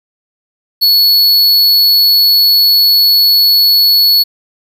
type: tone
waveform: square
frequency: 4400 Hz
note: C#8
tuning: 14 cents flat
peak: -6 dBFS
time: 0.81-4.24 s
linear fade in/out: 20 ms
effects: 8-bit